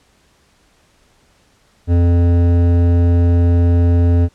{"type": "tone with hard clipping", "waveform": "triangle", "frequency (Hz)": 86.4, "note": "F2", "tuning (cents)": -18, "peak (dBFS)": -11, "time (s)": [1.87, 4.29], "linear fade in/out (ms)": 50, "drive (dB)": 16, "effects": ["pink hiss -55 dBFS RMS until 4.34 s", "low-pass 9000 Hz 12 dB/octave"]}